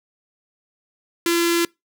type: tone with notch filter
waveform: sawtooth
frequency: 340.2 Hz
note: F4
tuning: 45 cents flat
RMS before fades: -19 dBFS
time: 1.26-1.65 s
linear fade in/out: 2 ms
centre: 680 Hz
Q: 0.58
effects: noise-tail reverb RT60 0.2 s tail -25 dB re dry

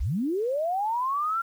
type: linear sweep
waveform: sine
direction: up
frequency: 40.79 to 1386 Hz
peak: -24 dBFS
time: 0-1.42 s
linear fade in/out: 10 ms
effects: 9-bit

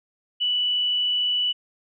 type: tone with frequency modulation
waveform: sine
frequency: 2962 Hz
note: F#7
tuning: 1 cent sharp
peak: -20 dBFS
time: 0.4-1.53 s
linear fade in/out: 20 ms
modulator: 40.6 Hz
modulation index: 0.55
effects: none

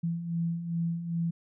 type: beating tone pair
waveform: sine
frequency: 166.2 / 168.7 Hz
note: E3 / E3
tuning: +15 / +40 cents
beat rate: 2.5 Hz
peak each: -36 / -29 dBFS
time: 0.03-1.31 s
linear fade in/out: 10 ms
effects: none

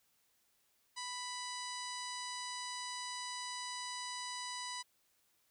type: harmonic tone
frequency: 990 Hz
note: B5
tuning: 4 cents sharp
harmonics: 1 / 2 / 3 / 4 / 5 / 6 / 7 / 8 / 9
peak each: -45 / -49 / -52 / -48 / -48 / -52 / -57 / -55 / -52 dBFS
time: 0.96-4.83 s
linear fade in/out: 20 ms
effects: white hiss -75 dBFS RMS until 5.5 s

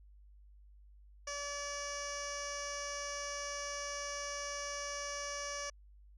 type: tone with low-pass filter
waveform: 15% pulse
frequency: 574 Hz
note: D5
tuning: 40 cents flat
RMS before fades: -41 dBFS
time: 1.27-5.7 s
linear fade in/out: 5 ms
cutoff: 6000 Hz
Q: 4.2
effects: added 50 Hz sine -56 dBFS peak until 6.17 s

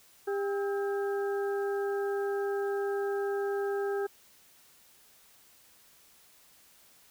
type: harmonic tone with a mistuned harmonic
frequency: 399.7 Hz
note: G4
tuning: 34 cents sharp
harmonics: 1 / 2 / 3 / 4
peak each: -29 / -39 / -45 / -42 dBFS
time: 0.27-4.07 s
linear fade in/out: 10 ms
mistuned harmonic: 3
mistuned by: +130 cents
effects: white hiss -60 dBFS RMS until 7.1 s

